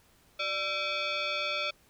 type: tone with frequency modulation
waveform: sine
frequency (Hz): 592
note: D5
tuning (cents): +14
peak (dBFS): -29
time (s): 0.39-1.71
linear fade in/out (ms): 10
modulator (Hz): 969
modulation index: 3.7
effects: pink hiss -63 dBFS RMS until 1.89 s

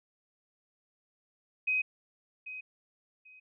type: tone with echo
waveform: sine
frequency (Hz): 2519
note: D#7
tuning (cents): +21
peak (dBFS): -26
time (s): 1.67-1.82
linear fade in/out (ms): 10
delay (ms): 790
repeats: 2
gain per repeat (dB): -13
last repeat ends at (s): 3.4
effects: none

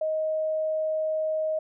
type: tone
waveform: sine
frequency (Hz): 627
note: D#5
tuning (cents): +13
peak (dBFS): -24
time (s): 0.01-1.59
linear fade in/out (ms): 5
effects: none

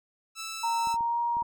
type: tone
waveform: 10% pulse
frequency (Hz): 1318.5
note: E6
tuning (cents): 0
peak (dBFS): -27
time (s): 0.35-0.97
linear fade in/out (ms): 50
type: tone with pitch glide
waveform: sine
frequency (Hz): 925 to 943.9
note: A#5 to A#5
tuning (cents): -14 to +21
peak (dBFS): -25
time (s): 0.63-1.43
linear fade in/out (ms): 10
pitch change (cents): +35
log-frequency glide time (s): 0.92-1.2
type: clicks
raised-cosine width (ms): 3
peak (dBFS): -34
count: 5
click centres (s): 0.872 / 0.942 / 1.008 / 1.369 / 1.422
effects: none

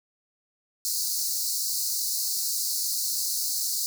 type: high-pass noise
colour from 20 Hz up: pink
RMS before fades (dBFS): -28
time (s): 0.85-3.86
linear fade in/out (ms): 0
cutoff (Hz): 4200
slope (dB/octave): 96
effects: none

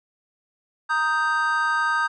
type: chord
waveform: triangle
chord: Eb major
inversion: second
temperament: equal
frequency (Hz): 932.3 / 1244.5 / 1568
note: Bb5 / Eb6 / G6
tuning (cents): 0 / 0 / 0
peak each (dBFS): -25 / -22 / -21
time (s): 0.89-2.08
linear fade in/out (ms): 20
effects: resampled to 22050 Hz

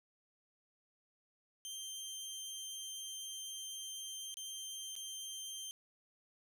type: tone with dropouts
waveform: 20% pulse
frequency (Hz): 3148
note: G7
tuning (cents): +7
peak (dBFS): -38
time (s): 1.65-5.71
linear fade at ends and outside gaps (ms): 0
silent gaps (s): 4.342-4.37 / 4.954-4.963
effects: none

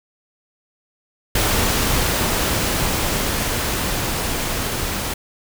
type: noise with level ramp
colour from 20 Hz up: pink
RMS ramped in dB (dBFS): -18 to -24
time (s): 1.35-5.14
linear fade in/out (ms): 5
effects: none

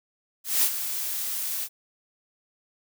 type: noise with ADSR envelope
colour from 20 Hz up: blue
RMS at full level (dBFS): -20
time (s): 0.44-1.69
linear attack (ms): 190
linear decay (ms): 67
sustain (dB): -10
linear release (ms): 60
effects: none

